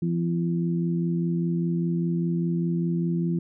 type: harmonic tone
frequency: 85 Hz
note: F2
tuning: 46 cents flat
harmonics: 2 / 3 / 4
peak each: -23 / -34 / -31 dBFS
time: 0.02-3.39 s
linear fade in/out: 5 ms
effects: none